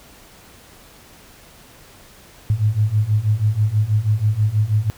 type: beating tone pair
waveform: sine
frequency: 103.3 / 109.5 Hz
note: G#2 / A2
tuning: -9 / -8 cents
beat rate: 6.2 Hz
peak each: -19 / -17 dBFS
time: 2.5-4.9 s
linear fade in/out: 0 ms
effects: pink hiss -46 dBFS RMS until 4.97 s